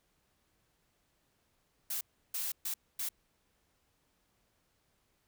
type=noise bursts at uneven times; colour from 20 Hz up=blue; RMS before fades=-36 dBFS; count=4; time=1.9-2.01 / 2.34-2.52 / 2.65-2.74 / 2.99-3.09 s; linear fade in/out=5 ms; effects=pink hiss -75 dBFS RMS until 5.27 s